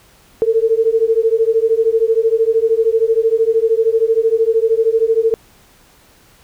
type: beating tone pair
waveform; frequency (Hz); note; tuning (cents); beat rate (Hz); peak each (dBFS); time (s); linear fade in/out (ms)
sine; 444.1 / 457.1; A4 / A#4; +16 / -34; 13; -14; 0.42-5.34; 0
effects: pink hiss -49 dBFS RMS until 6.43 s

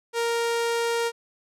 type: tone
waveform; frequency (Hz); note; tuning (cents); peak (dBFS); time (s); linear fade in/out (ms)
sawtooth; 466.2; A#4; 0; -19; 0.13-1.12; 50
effects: low-pass 11000 Hz 12 dB/octave

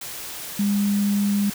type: tone in noise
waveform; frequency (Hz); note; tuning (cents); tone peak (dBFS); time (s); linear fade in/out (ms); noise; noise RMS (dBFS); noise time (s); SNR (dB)
sine; 202.9; G#3; -40; -18; 0.59-1.5; 5; white; -34; 0.01-1.54; +13
effects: none

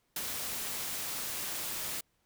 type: noise with ADSR envelope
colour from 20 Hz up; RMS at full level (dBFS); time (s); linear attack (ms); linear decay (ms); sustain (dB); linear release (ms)
white; -35; 0.16-2.01; 3; 53; -2; 9
effects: pink hiss -75 dBFS RMS until 2.25 s

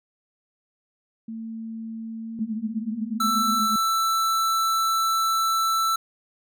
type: tone with pitch glide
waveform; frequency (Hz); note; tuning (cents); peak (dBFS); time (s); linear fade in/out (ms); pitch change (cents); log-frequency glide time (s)
sine; 224.6 to 240.7; A3 to B3; +36 to -44; -31; 1.28-3.6; 5; +120; 2.21-3.26
type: tone with tremolo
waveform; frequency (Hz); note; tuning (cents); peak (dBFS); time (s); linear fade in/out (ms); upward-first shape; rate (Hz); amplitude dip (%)
sine; 215.9; A3; -33; -23; 2.39-3.76; 2; triangle; 8.3; 90
type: tone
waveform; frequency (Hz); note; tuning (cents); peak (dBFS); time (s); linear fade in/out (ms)
square; 1327; E6; +11; -21; 3.2-5.96; 5
effects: none

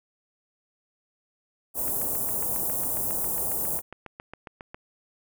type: band-stop noise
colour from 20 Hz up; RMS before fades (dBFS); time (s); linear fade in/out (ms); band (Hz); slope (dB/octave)
white; -28; 1.74-3.82; 50; 870 to 9200; 24
type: click train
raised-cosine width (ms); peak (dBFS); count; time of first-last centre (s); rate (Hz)
0.5; -24; 22; 1.88-4.745; 7.33
effects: none

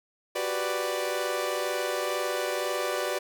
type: chord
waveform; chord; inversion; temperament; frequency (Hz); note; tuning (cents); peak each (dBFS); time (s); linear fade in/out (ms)
sawtooth; G major seventh; third; equal; 370 / 392 / 493.9 / 587.3; F#4 / G4 / B4 / D5; 0 / 0 / 0 / 0; -30 / -33 / -29 / -27; 0.35-3.19; 10
effects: none

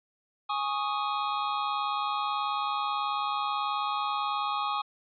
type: chord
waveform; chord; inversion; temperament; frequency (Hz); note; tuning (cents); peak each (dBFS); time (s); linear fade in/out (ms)
square; Ab suspended fourth; none; just; 830.6 / 1107.5 / 1245.9; Ab5 / Db6 / Eb6; 0 / -2 / +2; -33; 0.49-4.82; 10
effects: resampled to 11025 Hz

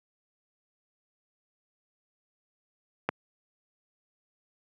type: click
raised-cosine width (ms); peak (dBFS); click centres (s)
0.5; -10; 3.09
effects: high-pass 150 Hz 12 dB/octave

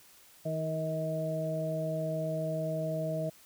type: harmonic tone with a mistuned harmonic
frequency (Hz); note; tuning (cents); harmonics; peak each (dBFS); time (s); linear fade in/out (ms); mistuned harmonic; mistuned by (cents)
158.8; D#3; +36; 1 / 2 / 3 / 4; -34 / -42 / -42 / -33; 0.45-3.3; 10; 3; -26
effects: white hiss -58 dBFS RMS until 3.45 s

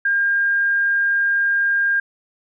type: tone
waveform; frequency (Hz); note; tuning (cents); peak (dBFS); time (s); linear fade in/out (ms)
sine; 1608; G6; +44; -15; 0.05-2; 5
effects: none

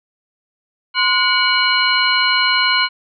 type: tone cluster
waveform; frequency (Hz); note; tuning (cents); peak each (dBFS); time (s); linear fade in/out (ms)
sine; 1037 / 1451 / 2256 / 2937 / 4157; C6 / F#6 / C#7 / F#7 / C8; -16 / -34 / +30 / -13 / -12; -19; 0.94-2.89; 50
effects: none

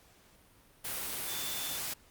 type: tone in noise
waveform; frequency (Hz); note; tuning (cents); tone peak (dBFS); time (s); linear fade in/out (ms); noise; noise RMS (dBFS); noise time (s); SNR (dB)
sine; 3520; A7; 0; -42; 1.27-1.78; 10; white; -37; 0.84-1.94; -8
effects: pink hiss -62 dBFS RMS until 2.1 s + Opus 48 kbps

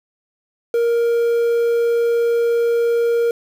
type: tone with quantisation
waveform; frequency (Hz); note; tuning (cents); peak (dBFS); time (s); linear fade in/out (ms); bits
triangle; 468.5; A#4; +9; -12; 0.74-3.31; 2; 6
effects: low-pass 12000 Hz 12 dB/octave

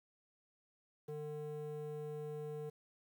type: tone with band-pass filter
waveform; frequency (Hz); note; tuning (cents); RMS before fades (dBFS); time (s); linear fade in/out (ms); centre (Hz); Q
square; 150; D3; +37; -44; 1.08-2.7; 10; 360; 7.7
effects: 11-bit

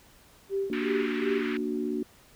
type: tone with tremolo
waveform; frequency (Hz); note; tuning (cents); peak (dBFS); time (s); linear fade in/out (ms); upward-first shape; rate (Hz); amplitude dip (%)
sine; 392; G4; 0; -25; 0.49-1.44; 50; sine; 2.7; 100
type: chord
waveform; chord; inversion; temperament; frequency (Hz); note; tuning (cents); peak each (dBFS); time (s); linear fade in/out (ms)
sine; Bb augmented; none; equal; 233.1 / 293.7 / 370; Bb3 / D4 / F#4; 0 / 0 / 0; -32; 0.7-2.03; 2
type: band-pass noise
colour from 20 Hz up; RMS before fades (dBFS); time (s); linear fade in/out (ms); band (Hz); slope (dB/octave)
white; -38; 0.73-1.57; 0; 1300 to 2400; 24
effects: pink hiss -57 dBFS RMS until 2.35 s

